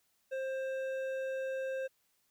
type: tone with hard clipping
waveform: triangle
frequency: 529 Hz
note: C5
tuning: 19 cents sharp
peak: -36 dBFS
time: 0.31-1.88 s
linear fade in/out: 20 ms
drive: 13 dB
effects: white hiss -75 dBFS RMS until 2.3 s